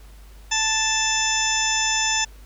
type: harmonic tone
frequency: 880 Hz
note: A5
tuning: in tune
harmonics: 1 / 2 / 3 / 4 / 6 / 7 / 8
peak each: -27 / -27 / -27 / -27 / -27 / -27 / -27 dBFS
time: 0.51-2.25 s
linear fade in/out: 10 ms
effects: added 50 Hz sine -42 dBFS peak until 2.45 s + pink hiss -53 dBFS RMS until 2.45 s